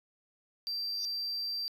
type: tone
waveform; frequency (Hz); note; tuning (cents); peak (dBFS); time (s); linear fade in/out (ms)
triangle; 4699; D8; 0; -31; 0.67-1.68; 0
type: tone with exponential growth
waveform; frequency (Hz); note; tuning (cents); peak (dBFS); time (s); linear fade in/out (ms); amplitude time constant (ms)
sine; 5800; F#8; -35; -33; 0.87-1.05; 0; 37
effects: tanh soft clip ceiling -26 dBFS